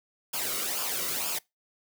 white noise with flanger, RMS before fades -31 dBFS, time 0.33-1.39 s, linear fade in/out 10 ms, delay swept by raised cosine 0.5 to 1.22 ms, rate 2.1 Hz, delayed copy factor -0.65, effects noise-tail reverb RT60 0.2 s tail -24 dB re dry

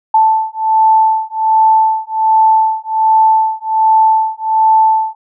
sine beating tone pair, 879 / 880.3 Hz, A5 / A5, -2 / +1 cents, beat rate 1.3 Hz, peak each -11 dBFS, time 0.14-5.15 s, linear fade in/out 5 ms, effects none

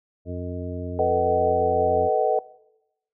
harmonic tone, 89.2 Hz, F2, 37 cents sharp, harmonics 1 / 2 / 3 / 4 / 5 / 7, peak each -31 / -37 / -35 / -39 / -37 / -37 dBFS, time 0.25-2.1 s, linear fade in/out 50 ms
sine chord, B dominant seventh, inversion third, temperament equal with one note detuned, 440 / 493.9 / 622.3 / 754.7 Hz, A4 / B4 / D#5 / F#5, 0 / 0 / 0 / +34 cents, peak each -24 dBFS, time 0.99-2.39 s, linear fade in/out 2 ms
effects noise-tail reverb RT60 0.9 s tail -21 dB re dry

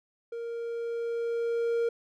triangle tone with level ramp, 466.2 Hz, A#4, in tune, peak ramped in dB -32 to -22 dBFS, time 0.32-1.89 s, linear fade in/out 5 ms, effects none

